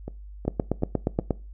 two click trains, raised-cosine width 2 ms, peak -9 / -20 dBFS, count 8 / 4, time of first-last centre 0.48-1.307 / 0.08-1.195 s, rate 8.46 / 2.69 Hz, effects noise-tail reverb RT60 0.3 s tail -21 dB re dry + added 50 Hz sine -39 dBFS peak until 1.53 s

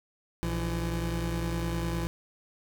25% pulse tone pair together, 59.29 / 167.9 Hz, A#1 / E3, +30 / +32 cents, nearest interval octave + tritone, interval 1802 cents, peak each -28 dBFS, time 0.43-2.07 s, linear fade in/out 0 ms, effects none

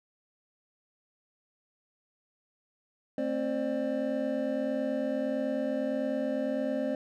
triangle tone cluster, 223.1 / 264.7 / 528 / 597 Hz, A3 / C4 / C5 / D5, +24 / +20 / +16 / +28 cents, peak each -35 / -30 / -33 / -31 dBFS, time 3.18-6.95 s, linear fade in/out 2 ms, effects none

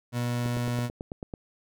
30% pulse tone, 121.1 Hz, B2, 34 cents flat, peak -24 dBFS, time 0.12-0.9 s, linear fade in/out 50 ms
click train, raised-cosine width 2 ms, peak -22 dBFS, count 9, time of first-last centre 0.46-1.338 s, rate 9.11 Hz
effects none

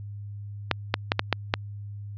clicks, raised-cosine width 0.3 ms, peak -4 dBFS, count 6, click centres 0.713 / 0.941 / 1.119 / 1.194 / 1.327 / 1.539 s, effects added 102 Hz sine -35 dBFS peak until 2.17 s + resampled to 11025 Hz

